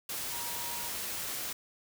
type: tone in noise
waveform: sine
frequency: 949 Hz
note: A#5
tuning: 31 cents sharp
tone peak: -44 dBFS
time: 0.32-0.89 s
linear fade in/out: 5 ms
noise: white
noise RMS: -37 dBFS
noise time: 0.09-1.53 s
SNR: -10 dB
effects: none